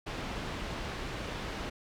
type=low-pass noise; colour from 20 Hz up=pink; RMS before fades=-38 dBFS; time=0.06-1.7 s; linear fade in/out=10 ms; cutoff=3800 Hz; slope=12 dB/octave; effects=none